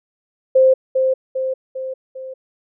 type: tone with echo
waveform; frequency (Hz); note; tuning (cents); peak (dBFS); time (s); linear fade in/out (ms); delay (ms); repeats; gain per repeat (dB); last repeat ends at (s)
sine; 523.3; C5; 0; -8; 0.55-0.74; 10; 400; 4; -5; 2.34
effects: none